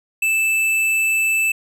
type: tone with hard clipping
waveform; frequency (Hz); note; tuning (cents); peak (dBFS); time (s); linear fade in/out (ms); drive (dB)
sine; 2637; E7; 0; -17; 0.22-1.52; 5; 11
effects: none